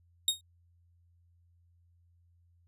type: tone with exponential decay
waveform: sawtooth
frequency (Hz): 3729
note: A#7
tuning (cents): 0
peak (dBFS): -18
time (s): 0.28-0.41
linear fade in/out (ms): 2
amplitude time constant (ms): 27
effects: added 86 Hz sine -63 dBFS peak until 2.67 s + resampled to 32000 Hz